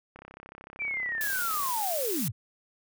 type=click train; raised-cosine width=0.5 ms; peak=-30 dBFS; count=52; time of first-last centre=0.16-1.692 s; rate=33.3 Hz
type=linear sweep; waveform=sine; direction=down; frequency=2371 to 82.41 Hz; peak=-29 dBFS; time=0.79-2.32 s; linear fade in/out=20 ms
type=noise; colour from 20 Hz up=blue; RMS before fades=-33 dBFS; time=1.21-2.28 s; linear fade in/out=0 ms
effects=none